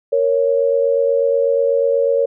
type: tone pair together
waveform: sine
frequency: 466.2 / 554.4 Hz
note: A#4 / C#5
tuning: 0 / 0 cents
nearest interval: minor third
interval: 300 cents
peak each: -16 / -15 dBFS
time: 0.12-2.26 s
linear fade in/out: 10 ms
effects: none